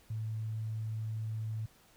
sine tone, 110 Hz, A2, in tune, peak -34 dBFS, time 0.1-1.66 s, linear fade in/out 5 ms, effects pink hiss -63 dBFS RMS until 1.96 s

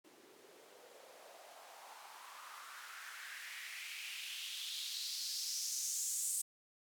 blue noise with band-pass filter sweep, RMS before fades -45 dBFS, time 0.04-6.42 s, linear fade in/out 10 ms, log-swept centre 320 to 8400 Hz, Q 3.3, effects none

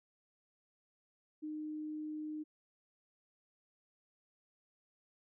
sine tone, 306.2 Hz, D#4, 28 cents flat, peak -39 dBFS, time 1.42-2.44 s, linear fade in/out 20 ms, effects none

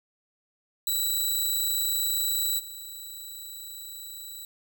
10% pulse tone with level steps, 3941 Hz, B7, 4 cents flat, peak -17 / -31 dBFS, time 0.87-4.45 s, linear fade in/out 2 ms, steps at 2.58 s, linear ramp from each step 20 ms, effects none

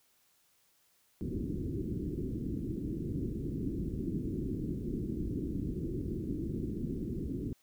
white low-pass noise, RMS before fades -36 dBFS, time 1.21-7.53 s, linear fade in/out 0 ms, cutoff 360 Hz, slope 48 dB/octave, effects white hiss -70 dBFS RMS until 7.62 s

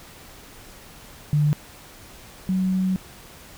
sine tone pair in turn, 148.5 / 187.1 Hz, D3 / F#3, +20 / +20 cents, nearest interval major third, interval 400 cents, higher second, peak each -16 / -19 dBFS, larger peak first, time 1.33-1.53 / 2.49-2.96 s, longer second, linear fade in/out 0 ms, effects pink hiss -45 dBFS RMS until 3.57 s

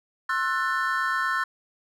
triangle chord, F# half-diminished seventh, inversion second, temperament just, 1065.6 / 1332 / 1480 / 1776 Hz, C6 / E6 / F#6 / A6, +31 / +18 / 0 / +16 cents, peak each -27 dBFS, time 0.29-1.44 s, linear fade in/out 5 ms, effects none

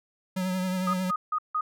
square tone with vibrato, 185 Hz, F#3, in tune, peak -27 dBFS, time 0.36-1.11 s, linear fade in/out 10 ms, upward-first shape triangle, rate 11 Hz, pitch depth 39 cents each way
sine tone bursts, 1244.5 Hz, D#6, in tune, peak -24 dBFS, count 4, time 0.87-1.61 s, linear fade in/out 5 ms, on 65 ms, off 160 ms
effects none

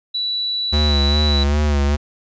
sine tone, 3943 Hz, B7, 4 cents flat, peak -19 dBFS, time 0.14-1.44 s, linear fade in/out 10 ms
square tone with vibrato, 72.8 Hz, D2, 15 cents flat, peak -15 dBFS, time 0.72-1.97 s, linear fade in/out 20 ms, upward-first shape sine, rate 2.5 Hz, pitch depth 57 cents each way
effects resampled to 16000 Hz

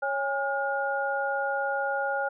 sine tone cluster, 553 / 817 / 1426 Hz, C#5 / G#5 / F6, -4 / -29 / +36 cents, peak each -30 dBFS, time 0.02-2.29 s, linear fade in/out 10 ms, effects none

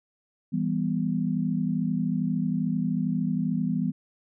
sine chord, E minor, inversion none, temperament just, 164.81 / 197.78 / 247.2 Hz, E3 / G3 / B3, 0 / +16 / +2 cents, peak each -28 dBFS, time 0.52-3.92 s, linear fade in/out 20 ms, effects none

